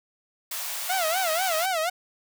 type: high-pass noise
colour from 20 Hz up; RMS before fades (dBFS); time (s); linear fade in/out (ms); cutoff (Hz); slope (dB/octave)
white; -32; 0.51-1.66; 5; 560; 48
type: tone with vibrato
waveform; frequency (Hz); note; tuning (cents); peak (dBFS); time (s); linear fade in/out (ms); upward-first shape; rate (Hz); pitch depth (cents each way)
sawtooth; 695; F5; -9; -20; 0.89-1.9; 10; sine; 4.1; 180
effects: none